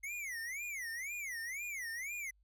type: tone with vibrato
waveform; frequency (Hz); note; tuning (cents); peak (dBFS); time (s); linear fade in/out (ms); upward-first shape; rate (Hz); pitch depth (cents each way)
square; 2100; C7; +6; -40; 0.03-2.31; 10; sine; 2; 260
effects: added 50 Hz sine -67 dBFS peak until 2.43 s